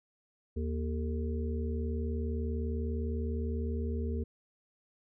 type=harmonic tone with a mistuned harmonic; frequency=78.1 Hz; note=D#2; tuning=7 cents sharp; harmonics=1 / 3 / 5 / 6; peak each=-32 / -38 / -42 / -42 dBFS; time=0.56-4.24 s; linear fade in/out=10 ms; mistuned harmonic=6; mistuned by=-69 cents; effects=none